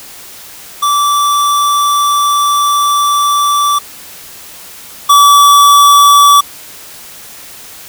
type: tone pair in turn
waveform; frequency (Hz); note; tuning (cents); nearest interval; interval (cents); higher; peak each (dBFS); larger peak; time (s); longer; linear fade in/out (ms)
square; 1162 / 1150.6; D6 / D6; -19 / -36; unison; 17; first; -9 / -3; second; 0.82-3.79 / 5.09-6.41; first; 10
effects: white hiss -32 dBFS RMS until 7.88 s